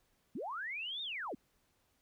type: linear two-way sweep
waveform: sine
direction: up then down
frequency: 174.61 to 3743 to 174.61 Hz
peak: -38 dBFS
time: 0.35-1.35 s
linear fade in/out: 5 ms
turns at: 1.02 s
effects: pink hiss -75 dBFS RMS until 2.01 s